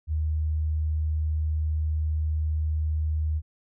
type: tone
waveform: sine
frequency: 77.5 Hz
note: D#2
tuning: 6 cents flat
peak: -23 dBFS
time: 0.07-3.42 s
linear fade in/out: 50 ms
effects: none